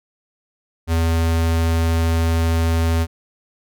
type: tone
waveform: square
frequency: 82.41 Hz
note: E2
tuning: in tune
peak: -16 dBFS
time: 0.87-3.07 s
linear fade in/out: 50 ms
effects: none